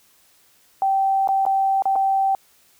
sine tone with dropouts, 777 Hz, G5, 16 cents flat, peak -16 dBFS, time 0.82-2.35 s, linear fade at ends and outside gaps 1 ms, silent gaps 1.275-1.288 / 1.453-1.464 / 1.822-1.855 / 1.956-1.96 s, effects white hiss -57 dBFS RMS until 2.79 s

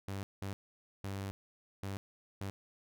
sawtooth tone bursts at uneven times, 98 Hz, G2, in tune, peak -34 dBFS, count 5, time 0.08-0.23 / 0.42-0.53 / 1.04-1.31 / 1.83-1.97 / 2.41-2.5 s, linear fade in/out 0 ms, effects none

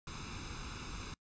pink noise with comb filter, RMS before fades -44 dBFS, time 0.07-1.14 s, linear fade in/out 2 ms, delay 0.79 ms, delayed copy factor +0.7, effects noise-tail reverb RT60 0.1 s tail -25 dB re dry + resampled to 16000 Hz

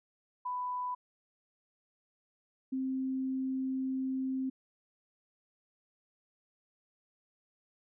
sine tone pair in turn, 994 / 262.8 Hz, B5 / C4, +11 / +8 cents, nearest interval octave + major seventh, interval 2303 cents, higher first, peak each -33 / -31 dBFS, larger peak second, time 0.45-0.95 / 2.72-4.5 s, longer second, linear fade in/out 10 ms, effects none

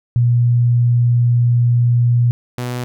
sine / sawtooth tone pair in turn, 120.3 / 123.4 Hz, B2 / B2, -45 / -1 cents, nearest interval unison, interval 44 cents, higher second, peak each -10 / -17 dBFS, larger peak first, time 0.16-2.31 / 2.58-2.84 s, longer first, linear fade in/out 0 ms, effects none

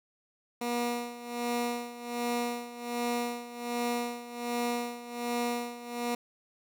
15% pulse tone with tremolo, 239.8 Hz, A#3, 49 cents sharp, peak -22 dBFS, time 0.61-6.15 s, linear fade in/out 5 ms, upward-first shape sine, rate 1.3 Hz, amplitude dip 80%, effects none

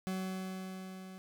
40% pulse tone with level ramp, 187.8 Hz, F#3, 26 cents sharp, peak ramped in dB -33 to -46 dBFS, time 0.07-1.18 s, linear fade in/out 0 ms, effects none

